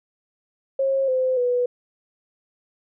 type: tone with pitch steps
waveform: sine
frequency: 540 / 515.3 / 491.8 Hz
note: C#5 / C5 / B4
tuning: -45 / -27 / -7 cents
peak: -18 dBFS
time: 0.79-1.66 s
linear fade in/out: 5 ms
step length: 290 ms
effects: none